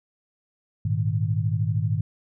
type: chord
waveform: sine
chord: Ab suspended second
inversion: none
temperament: just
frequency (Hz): 103.83 / 116.8 / 155.74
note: Ab2 / Bb2 / Eb3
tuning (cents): 0 / +4 / +2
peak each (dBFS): -24 / -26 / -27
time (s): 0.85-2.01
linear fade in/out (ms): 5
effects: none